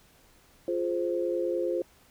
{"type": "chord", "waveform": "sine", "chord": "F minor", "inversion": "none", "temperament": "just", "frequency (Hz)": [349.2, 419.1, 523.8], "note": ["F4", "Ab4", "C5"], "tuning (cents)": [0, 16, 2], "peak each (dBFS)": [-29, -34, -30], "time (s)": [0.68, 1.82], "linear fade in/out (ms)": 2, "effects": ["pink hiss -60 dBFS RMS until 2.1 s"]}